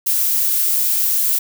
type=noise; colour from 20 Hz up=violet; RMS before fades=-17 dBFS; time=0.06-1.39 s; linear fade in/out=10 ms; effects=none